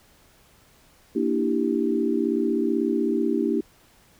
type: chord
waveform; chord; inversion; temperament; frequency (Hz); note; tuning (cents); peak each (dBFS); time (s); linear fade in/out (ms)
sine; E half-diminished seventh; second; equal; 233.1 / 293.7 / 329.6 / 392; Bb3 / D4 / E4 / G4; 0 / 0 / 0 / 0; -26; 1.15-3.61; 10
effects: pink hiss -57 dBFS RMS until 4.19 s